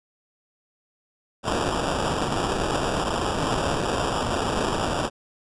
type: noise with sample-and-hold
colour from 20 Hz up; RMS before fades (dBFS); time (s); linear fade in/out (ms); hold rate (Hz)
white; -25; 1.43-5.1; 50; 2100
effects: resampled to 22050 Hz